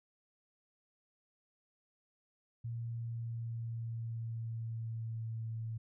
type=tone with pitch glide; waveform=sine; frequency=116.54 to 112.64 Hz; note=A#2 to A2; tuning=0 to +41 cents; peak=-37 dBFS; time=2.64-5.78 s; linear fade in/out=10 ms; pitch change=-59 cents; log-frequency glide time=2.76-5.45 s; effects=none

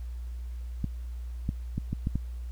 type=clicks; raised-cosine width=5 ms; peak=-16 dBFS; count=6; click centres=0.843 / 1.491 / 1.78 / 1.93 / 2.071 / 2.156 s; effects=added 60 Hz sine -34 dBFS peak until 2.51 s + pink hiss -61 dBFS RMS until 2.51 s

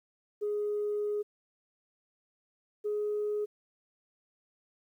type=tone pair in turn; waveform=sine; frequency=416.1 / 418.5 Hz; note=G#4 / G#4; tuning=+3 / +13 cents; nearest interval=unison; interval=10 cents; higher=second; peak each=-28 dBFS; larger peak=neither; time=0.41-1.23 / 2.84-3.46 s; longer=first; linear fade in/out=20 ms; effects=tanh soft clip ceiling -25 dBFS + 11-bit

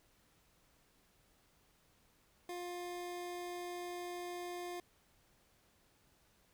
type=tone; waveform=25% pulse; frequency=353.1 Hz; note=F4; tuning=19 cents sharp; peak=-38 dBFS; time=2.49-4.8 s; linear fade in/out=2 ms; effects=pink hiss -71 dBFS RMS until 6.53 s

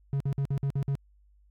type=tone bursts; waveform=triangle; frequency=138.59 Hz; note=C#3; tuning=in tune; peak=-23 dBFS; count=7; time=0.13-0.953 s; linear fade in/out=0 ms; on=73 ms; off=52 ms; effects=added 50 Hz sine -58 dBFS peak until 1.5 s

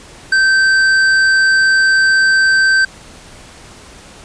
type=tone with hard clipping; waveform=sine; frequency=1554 Hz; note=G6; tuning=16 cents flat; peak=-10 dBFS; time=0.32-2.85 s; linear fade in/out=5 ms; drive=8 dB; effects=pink hiss -38 dBFS RMS until 4.24 s + resampled to 22050 Hz

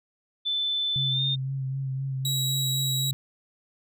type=tone with pitch glide; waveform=sine; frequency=3520 to 3638 Hz; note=A7 to A#7; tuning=0 to -43 cents; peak=-24 dBFS; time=0.45-1.36 s; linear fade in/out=20 ms; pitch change=+57 cents; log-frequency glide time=1.1-1.2 s
type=tone with vibrato; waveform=sine; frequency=134.1 Hz; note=C3; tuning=43 cents sharp; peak=-27 dBFS; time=0.96-3.13 s; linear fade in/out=0 ms; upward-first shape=sine; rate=3.9 Hz; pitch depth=28 cents each way
type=tone; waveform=sawtooth; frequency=3869 Hz; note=B7; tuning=36 cents flat; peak=-23 dBFS; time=2.25-3.11 s; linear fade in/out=2 ms
effects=none

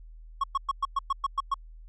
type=tone bursts; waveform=triangle; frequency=1100 Hz; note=C#6; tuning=14 cents flat; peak=-21 dBFS; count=9; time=0.41-1.542 s; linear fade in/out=5 ms; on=28 ms; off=110 ms; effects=added 40 Hz sine -44 dBFS peak until 1.88 s + resampled to 22050 Hz

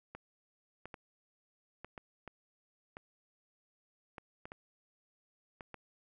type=clicks; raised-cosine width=0.5 ms; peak=-30 dBFS; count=12; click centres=0.15 / 0.856 / 0.942 / 1.846 / 1.978 / 2.277 / 2.969 / 4.182 / 4.455 / 4.519 / 5.608 / 5.743 s; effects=none

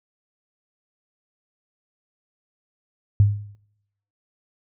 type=tone with exponential decay; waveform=sine; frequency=102.1 Hz; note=G#2; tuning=29 cents flat; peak=-9 dBFS; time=3.2-3.55 s; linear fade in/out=0 ms; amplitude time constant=74 ms; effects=noise-tail reverb RT60 0.8 s tail -21 dB re dry

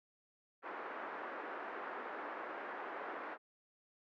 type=band-pass noise; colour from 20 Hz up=white; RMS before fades=-45 dBFS; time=0.62-3.38 s; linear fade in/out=50 ms; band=300 to 1600 Hz; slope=24 dB/octave; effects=none

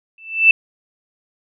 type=tone with exponential growth; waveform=sine; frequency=2652 Hz; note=E7; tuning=10 cents sharp; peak=-3 dBFS; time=0.18-0.51 s; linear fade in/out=2 ms; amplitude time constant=70 ms; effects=none

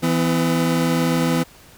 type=tone pair together; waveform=30% pulse; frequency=164.81 / 252.1 Hz; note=E3 / B3; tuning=0 / +36 cents; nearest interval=perfect fifth; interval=736 cents; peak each=-17 dBFS; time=0.02-1.44 s; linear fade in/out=20 ms; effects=pink hiss -47 dBFS RMS until 1.77 s

